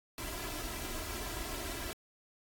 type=noise with comb filter; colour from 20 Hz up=pink; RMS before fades=-40 dBFS; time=0.18-1.93 s; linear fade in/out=0 ms; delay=3 ms; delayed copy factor=+0.7; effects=AAC 64 kbps